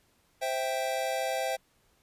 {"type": "chord", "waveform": "square", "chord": "C major", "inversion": "none", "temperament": "equal", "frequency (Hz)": [523.3, 659.3, 784], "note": ["C5", "E5", "G5"], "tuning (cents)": [0, 0, 0], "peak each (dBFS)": -34, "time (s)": [0.41, 1.57], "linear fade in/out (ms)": 20, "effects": ["pink hiss -68 dBFS RMS until 2.02 s", "resampled to 32000 Hz"]}